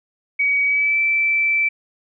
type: tone with pitch glide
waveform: sine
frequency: 2263 to 2327 Hz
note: C#7 to D7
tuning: +35 to -17 cents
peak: -15 dBFS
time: 0.39-1.69 s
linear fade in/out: 10 ms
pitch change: +48 cents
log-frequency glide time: 0.65-0.99 s
effects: none